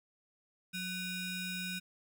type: ring-modulated tone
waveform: 25% pulse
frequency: 1322 Hz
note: E6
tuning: 5 cents sharp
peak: -30 dBFS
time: 0.73-1.8 s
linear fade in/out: 20 ms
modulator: 1140 Hz
effects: none